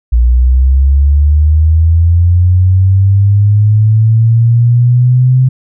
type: linear sweep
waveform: sine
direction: up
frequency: 58.27 to 130.1 Hz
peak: -4 dBFS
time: 0.12-5.49 s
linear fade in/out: 10 ms
effects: none

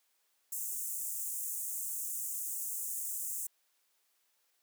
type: high-pass noise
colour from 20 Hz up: pink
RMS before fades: -38 dBFS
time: 0.52-3.47 s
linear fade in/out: 5 ms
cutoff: 7000 Hz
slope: 48 dB/octave
effects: white hiss -75 dBFS RMS until 4.62 s + high-pass 400 Hz 12 dB/octave

